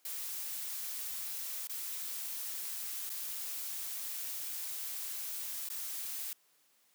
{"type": "noise with dropouts", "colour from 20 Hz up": "blue", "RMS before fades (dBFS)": -40, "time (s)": [0.05, 6.33], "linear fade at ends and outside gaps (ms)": 2, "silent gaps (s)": [[1.672, 1.695], [3.094, 3.1], [5.688, 5.7]], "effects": ["white hiss -70 dBFS RMS until 6.94 s", "high-pass 200 Hz 12 dB/octave"]}